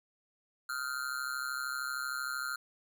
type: tone with amplitude modulation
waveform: square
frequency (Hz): 1400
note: F6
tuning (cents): +4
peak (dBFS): -31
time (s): 0.69-2.56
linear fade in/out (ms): 5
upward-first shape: sine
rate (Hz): 133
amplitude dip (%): 95
effects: none